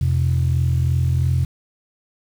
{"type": "tone pair together", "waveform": "sine", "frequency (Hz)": [85.56, 128.5], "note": ["F2", "C3"], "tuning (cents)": [-35, -31], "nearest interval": "perfect fifth", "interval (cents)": 704, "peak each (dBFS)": -17, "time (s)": [0.01, 1.45], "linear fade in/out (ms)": 5, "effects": ["tanh soft clip ceiling -10 dBFS", "7-bit"]}